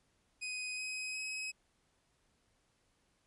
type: tone with pitch steps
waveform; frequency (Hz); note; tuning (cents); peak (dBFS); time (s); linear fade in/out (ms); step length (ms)
sawtooth; 2503 / 2525 / 2547; D#7 / D#7 / D#7; +10 / +25 / +40; -35; 0.41-1.52; 20; 370
effects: pink hiss -75 dBFS RMS until 3.26 s + resampled to 24000 Hz